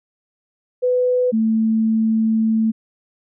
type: tone pair in turn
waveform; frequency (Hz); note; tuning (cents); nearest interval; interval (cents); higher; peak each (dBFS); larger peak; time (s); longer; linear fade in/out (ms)
sine; 499.3 / 221.8; B4 / A3; +19 / +14; octave + major second; 1405; first; -14 / -14; neither; 0.82-1.32 / 1.32-2.72; second; 20
effects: none